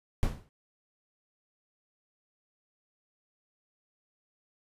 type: noise with exponential decay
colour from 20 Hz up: brown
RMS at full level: -25 dBFS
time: 0.23-0.49 s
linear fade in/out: 0 ms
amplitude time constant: 56 ms
effects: resampled to 32000 Hz